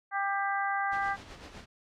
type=harmonic tone; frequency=396.5 Hz; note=G4; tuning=20 cents sharp; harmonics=2 / 3 / 4 / 5; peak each=-31 / -34 / -33 / -38 dBFS; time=0.11-1.17 s; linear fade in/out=50 ms
type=noise with tremolo; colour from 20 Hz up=pink; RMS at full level=-45 dBFS; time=0.91-1.66 s; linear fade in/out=20 ms; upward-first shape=sine; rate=7.9 Hz; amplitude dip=50%
effects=low-pass 5000 Hz 12 dB/octave